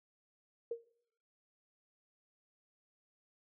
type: tone with exponential decay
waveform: sine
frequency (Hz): 466.2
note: A#4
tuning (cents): 0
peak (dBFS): -32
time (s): 0.71-0.84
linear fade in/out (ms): 5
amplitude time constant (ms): 28
effects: noise-tail reverb RT60 0.7 s tail -22 dB re dry